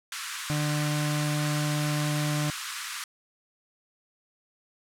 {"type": "high-pass noise", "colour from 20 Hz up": "pink", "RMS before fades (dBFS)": -35, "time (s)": [0.12, 3.04], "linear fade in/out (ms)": 2, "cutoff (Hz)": 1100, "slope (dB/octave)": 48}
{"type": "tone", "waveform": "35% pulse", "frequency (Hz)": 149.2, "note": "D3", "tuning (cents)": 28, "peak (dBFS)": -24, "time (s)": [0.5, 2.5], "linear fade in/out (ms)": 0}
{"effects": ["low-pass 11000 Hz 12 dB/octave"]}